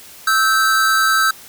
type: tone pair together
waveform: square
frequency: 1306 / 1555.5 Hz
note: E6 / G6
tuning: -17 / -14 cents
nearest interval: minor third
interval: 303 cents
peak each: -16 dBFS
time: 0.27-1.31 s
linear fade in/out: 5 ms
effects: white hiss -40 dBFS RMS until 1.48 s